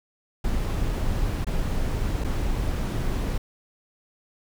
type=noise with dropouts; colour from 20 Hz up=brown; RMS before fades=-25 dBFS; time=0.44-3.38 s; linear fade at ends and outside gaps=5 ms; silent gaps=1.446-1.467 / 2.24-2.244 s; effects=none